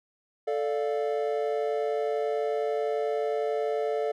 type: chord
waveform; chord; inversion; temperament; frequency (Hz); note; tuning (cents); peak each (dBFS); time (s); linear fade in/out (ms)
triangle; D minor; second; equal; 440 / 587.3 / 698.5; A4 / D5 / F5; 0 / 0 / 0; -26 / -29 / -31; 0.47-4.12; 10
effects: none